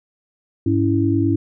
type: tone cluster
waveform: sine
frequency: 102.7 / 280.4 / 329.8 Hz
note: G#2 / C#4 / E4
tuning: -19 / +20 / +1 cents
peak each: -19 dBFS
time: 0.66-1.36 s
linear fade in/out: 5 ms
effects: none